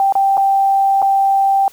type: tone with dropouts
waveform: sine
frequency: 784 Hz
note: G5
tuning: in tune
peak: -10 dBFS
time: 0-1.68 s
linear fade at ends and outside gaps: 1 ms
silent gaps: 0.124-0.153 / 0.371-0.377 / 1.019-1.025 s
effects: white hiss -45 dBFS RMS until 1.72 s